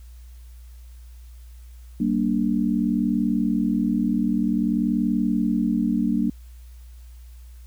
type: chord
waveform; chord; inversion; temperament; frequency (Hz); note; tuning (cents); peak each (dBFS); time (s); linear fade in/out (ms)
sine; G minor; none; equal with one note detuned; 192.63 / 233.1 / 293.7; G3 / Bb3 / D4; -30 / 0 / 0; -24 / -22 / -25; 2-6.3; 5
effects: added 60 Hz sine -40 dBFS peak until 7.66 s + white hiss -59 dBFS RMS until 7.66 s